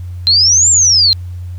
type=exponential two-way sweep; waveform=sine; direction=up then down; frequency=4068 to 7530 to 4077 Hz; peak=-6 dBFS; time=0.27-1.13 s; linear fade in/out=0 ms; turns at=0.7 s; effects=added 89 Hz sine -22 dBFS peak until 1.58 s + pink hiss -50 dBFS RMS until 1.58 s